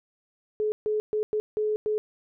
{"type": "tone bursts at uneven times", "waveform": "sine", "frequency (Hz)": 426.6, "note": "G#4", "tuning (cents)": 46, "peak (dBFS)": -23, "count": 6, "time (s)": [[0.6, 0.72], [0.86, 1], [1.13, 1.23], [1.33, 1.4], [1.57, 1.76], [1.86, 1.98]], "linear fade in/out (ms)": 0, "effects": []}